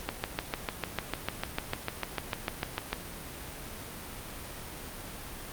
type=click train; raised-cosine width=0.3 ms; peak=-13 dBFS; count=20; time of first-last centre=0.09-2.93 s; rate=6.69 Hz; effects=pink hiss -42 dBFS RMS until 5.52 s + Opus 48 kbps